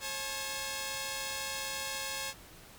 5% pulse tone pair together, 540.5 / 858 Hz, C#5 / A5, -44 / -44 cents, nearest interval minor sixth, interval 800 cents, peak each -26 dBFS, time 0-2.34 s, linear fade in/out 50 ms, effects pink hiss -53 dBFS RMS until 2.78 s + MP3 96 kbps

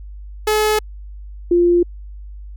sawtooth / sine tone pair in turn, 427.5 / 348.4 Hz, A4 / F4, -50 / -4 cents, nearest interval major third, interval 354 cents, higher first, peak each -10 dBFS, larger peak neither, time 0.47-0.79 / 1.51-1.83 s, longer neither, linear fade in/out 5 ms, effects added 50 Hz sine -31 dBFS peak until 2.56 s

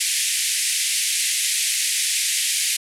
white band-pass noise, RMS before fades -22 dBFS, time 0-2.77 s, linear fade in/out 10 ms, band 1900 to 11000 Hz, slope 48 dB/octave, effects none

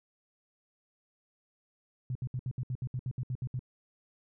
sine tone bursts, 126.2 Hz, B2, 38 cents sharp, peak -31 dBFS, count 13, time 2.1-3.593 s, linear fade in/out 2 ms, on 53 ms, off 67 ms, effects none

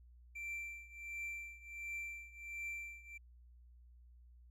triangle tone with tremolo, 2349 Hz, D7, in tune, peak -38 dBFS, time 0.35-3.18 s, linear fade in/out 10 ms, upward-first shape triangle, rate 1.4 Hz, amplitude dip 90%, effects added 60 Hz sine -58 dBFS peak until 4.5 s

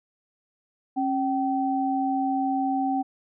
sine tone pair together, 271.4 / 769.5 Hz, C#4 / G5, -36 / -32 cents, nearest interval octave + tritone, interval 1804 cents, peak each -25 dBFS, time 0.96-3.03 s, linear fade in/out 20 ms, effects none

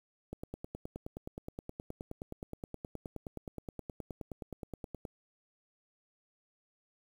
click train, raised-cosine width 2 ms, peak -27 dBFS, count 46, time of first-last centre 0.33-5.052 s, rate 9.53 Hz, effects 9-bit

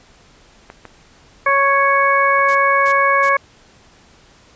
clicks, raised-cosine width 0.5 ms, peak -19 dBFS, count 4, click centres 0.701 / 0.853 / 1.487 / 2.39 s
harmonic tone, 554.4 Hz, C#5, in tune, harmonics 1 / 2 / 3 / 4, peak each -19 / -14 / -18 / -19 dBFS, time 1.46-3.37 s, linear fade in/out 5 ms
white noise bursts, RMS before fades -32 dBFS, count 3, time 2.48-3.296 s, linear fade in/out 10 ms, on 72 ms, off 300 ms
effects pink hiss -49 dBFS RMS until 4.55 s + resampled to 16000 Hz

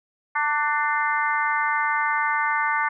harmonic tone with a mistuned harmonic, 298 Hz, D4, 25 cents sharp, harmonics 3 / 4 / 5 / 6 / 7, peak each -25 / -26 / -27 / -28 / -28 dBFS, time 0.35-2.89 s, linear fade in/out 10 ms, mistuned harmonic 4, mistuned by -36 cents, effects none

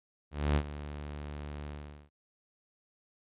sawtooth tone with ADSR envelope, 73.42 Hz, D2, in tune, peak -20 dBFS, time 0.31-2.1 s, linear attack 250 ms, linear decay 66 ms, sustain -15 dB, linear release 420 ms, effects resampled to 8000 Hz

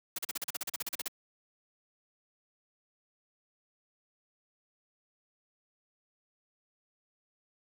white noise bursts, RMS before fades -35 dBFS, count 15, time 0.16-1.081 s, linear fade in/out 5 ms, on 25 ms, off 39 ms, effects high-pass 150 Hz 12 dB/octave

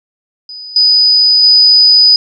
sine tone with level steps, 4978 Hz, D#8, in tune, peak -25 / -5 / -3 dBFS, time 0.49-2.16 s, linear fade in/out 2 ms, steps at 0.76 / 1.43 s, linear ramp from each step 2 ms, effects none

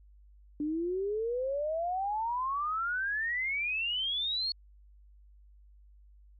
sine exponential sweep, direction up, 291.5 to 4391 Hz, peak -29 dBFS, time 0.6-4.52 s, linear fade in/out 2 ms, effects added 50 Hz sine -54 dBFS peak until 6.39 s + MP3 96 kbps

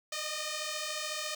5% pulse beating tone pair, 605 / 619 Hz, D#5 / D#5, -49 / -9 cents, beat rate 14 Hz, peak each -26 dBFS, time 0.12-1.35 s, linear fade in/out 5 ms, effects none

